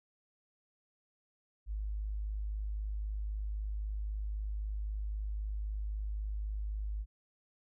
sine tone, 51.91 Hz, G#1, in tune, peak -34 dBFS, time 1.66-7.06 s, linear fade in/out 50 ms, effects none

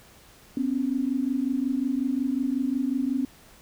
sine tone pair together, 251.7 / 277.2 Hz, B3 / C#4, +33 / 0 cents, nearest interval major second, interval 167 cents, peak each -26 dBFS, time 0.57-3.25 s, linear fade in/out 2 ms, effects pink hiss -53 dBFS RMS until 3.61 s

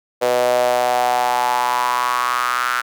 sawtooth tone with high-pass filter sweep, 123.47 Hz, B2, in tune, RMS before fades -18 dBFS, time 0.21-2.82 s, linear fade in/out 20 ms, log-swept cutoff 540 to 1400 Hz, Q 5.7, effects none

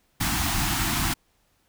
pink band-stop noise, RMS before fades -25 dBFS, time 0.2-1.14 s, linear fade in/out 10 ms, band 350 to 690 Hz, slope 96 dB/octave, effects pink hiss -67 dBFS RMS until 1.68 s

